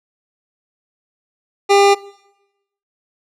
25% pulse tone, 400 Hz, G4, 35 cents sharp, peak -5 dBFS, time 1.69-1.95 s, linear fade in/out 20 ms, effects noise-tail reverb RT60 0.9 s tail -21 dB re dry + low-pass 7000 Hz 12 dB/octave

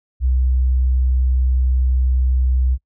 sine tone, 63.7 Hz, C2, 46 cents flat, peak -13 dBFS, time 0.2-2.78 s, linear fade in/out 50 ms, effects noise-tail reverb RT60 0.1 s tail -25 dB re dry

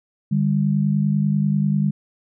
sine tone pair together, 149.83 / 200 Hz, D3 / G3, +35 / +35 cents, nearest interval perfect fourth, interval 500 cents, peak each -19 dBFS, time 0.31-1.91 s, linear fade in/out 10 ms, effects none

